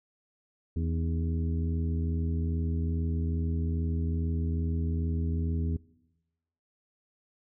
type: harmonic tone with a mistuned harmonic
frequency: 82.41 Hz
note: E2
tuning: in tune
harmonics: 1 / 2 / 3 / 4 / 5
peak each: -28 / -35 / -36 / -43 / -44 dBFS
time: 0.76-5.77 s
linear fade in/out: 5 ms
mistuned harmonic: 4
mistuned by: -86 cents
effects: noise-tail reverb RT60 1.0 s tail -22 dB re dry